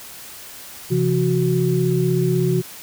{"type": "tone cluster", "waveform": "sine", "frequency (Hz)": [133.1, 169.3, 368.4], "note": ["C3", "E3", "F#4"], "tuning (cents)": [30, 46, -7], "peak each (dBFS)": -20, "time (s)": [0.9, 2.62], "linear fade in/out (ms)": 20, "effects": ["white hiss -38 dBFS RMS until 2.82 s"]}